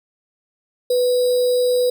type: tone with sample-and-hold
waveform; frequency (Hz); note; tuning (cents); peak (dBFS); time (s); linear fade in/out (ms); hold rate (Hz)
sine; 496.1; B4; +8; -14; 0.9-1.9; 5; 4410
effects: none